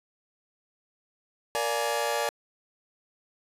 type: chord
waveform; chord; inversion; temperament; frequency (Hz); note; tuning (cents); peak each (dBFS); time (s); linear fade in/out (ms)
sawtooth; Bb dominant seventh; none; just; 466.2 / 582.7 / 699.2 / 839.1; Bb4 / D5 / F5 / Ab5; 0 / -14 / +2 / +18; -28 / -26 / -31 / -27; 1.55-2.29; 0
effects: resampled to 32000 Hz